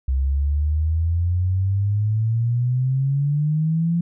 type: exponential sweep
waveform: sine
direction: up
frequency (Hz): 65 to 172.5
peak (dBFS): -17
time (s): 0.08-4.01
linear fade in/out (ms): 5
effects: none